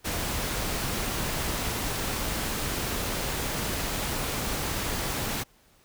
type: noise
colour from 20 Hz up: pink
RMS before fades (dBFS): -30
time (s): 0.04-5.44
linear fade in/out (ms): 20
effects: pink hiss -61 dBFS RMS until 5.84 s